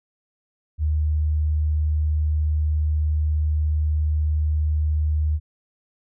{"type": "tone", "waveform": "sine", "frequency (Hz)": 76.4, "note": "D#2", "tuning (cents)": -31, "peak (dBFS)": -18, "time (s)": [0.78, 5.4], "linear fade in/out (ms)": 50, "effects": []}